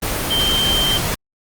sine tone in noise, 3136 Hz, G7, in tune, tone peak -16 dBFS, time 0.3-0.98 s, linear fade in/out 10 ms, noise pink, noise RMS -21 dBFS, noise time 0.02-1.15 s, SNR +2 dB, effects Opus 24 kbps

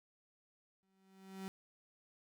35% pulse tone with exponential growth, 191.4 Hz, G3, 41 cents flat, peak -39 dBFS, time 0.83-1.48 s, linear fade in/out 0 ms, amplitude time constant 140 ms, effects none

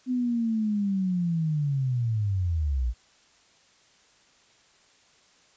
sine linear sweep, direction down, 255.7 to 55 Hz, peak -23 dBFS, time 0.06-2.94 s, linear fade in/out 50 ms, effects white hiss -60 dBFS RMS until 5.56 s + resampled to 16000 Hz

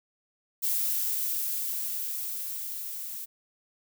violet noise with level ramp, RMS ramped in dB -27 to -38 dBFS, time 0.62-3.26 s, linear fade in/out 20 ms, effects none

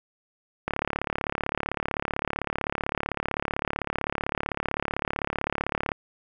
click train, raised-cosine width 0.5 ms, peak -11 dBFS, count 188, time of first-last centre 0.68-5.918 s, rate 35.7 Hz, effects none

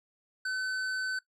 sine tone with hard clipping, 1519 Hz, F#6, 45 cents sharp, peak -32 dBFS, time 0.45-1.19 s, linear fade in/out 5 ms, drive 18 dB, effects noise-tail reverb RT60 0.1 s tail -17 dB re dry + low-pass 7000 Hz 12 dB/octave

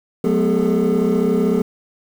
triangle tone cluster, 182.8 / 213.4 / 246.9 / 405.7 / 441.5 Hz, F#3 / G#3 / B3 / G#4 / A4, -21 / +47 / 0 / -41 / +6 cents, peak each -18 dBFS, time 0.24-1.62 s, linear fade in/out 5 ms, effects tanh soft clip ceiling -7 dBFS + 7-bit

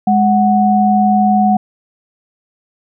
sine tone pair together, 207.7 / 740 Hz, G#3 / F#5, 0 / 0 cents, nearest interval octave + minor seventh, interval 2200 cents, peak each -11 dBFS, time 0.07-1.57 s, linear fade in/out 5 ms, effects none

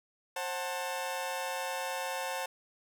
sawtooth chord, F# diminished, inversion second, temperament just, 532.8 / 740 / 888 Hz, C5 / F#5 / A5, +31 / 0 / +16 cents, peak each -34 / -36 / -34 dBFS, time 0.36-2.46 s, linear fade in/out 5 ms, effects none

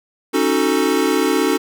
square chord, D# half-diminished seventh, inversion third, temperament equal with one note detuned, 275.3 / 311.1 / 370 / 440 Hz, C#4 / D#4 / F#4 / A4, -12 / 0 / 0 / 0 cents, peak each -21 dBFS, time 0.33-1.58 s, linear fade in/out 20 ms, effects none

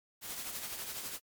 white noise with tremolo, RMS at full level -39 dBFS, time 0.21-1.2 s, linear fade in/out 50 ms, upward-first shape triangle, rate 12 Hz, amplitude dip 50%, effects MP3 96 kbps

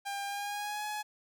sawtooth tone with pitch glide, 800 to 843.2 Hz, G5 to G#5, +35 to +26 cents, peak -31 dBFS, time 0.05-1.03 s, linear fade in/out 20 ms, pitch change +91 cents, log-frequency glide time 0.26-0.85 s, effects none

